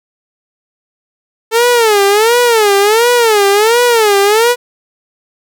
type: tone with vibrato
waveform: sawtooth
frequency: 440 Hz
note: A4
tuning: in tune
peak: -3 dBFS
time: 1.51-4.56 s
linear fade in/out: 50 ms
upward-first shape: sine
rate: 1.4 Hz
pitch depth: 180 cents each way
effects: none